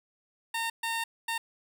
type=tone bursts at uneven times; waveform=15% pulse; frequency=914 Hz; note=A#5; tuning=34 cents flat; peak=-23 dBFS; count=3; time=0.54-0.7 / 0.83-1.04 / 1.28-1.38 s; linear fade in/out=5 ms; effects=none